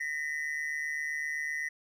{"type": "ring-modulated tone", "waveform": "triangle", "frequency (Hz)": 1922, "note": "B6", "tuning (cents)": -48, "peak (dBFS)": -27, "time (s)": [0, 1.69], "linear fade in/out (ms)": 10, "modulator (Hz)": 73.9, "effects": []}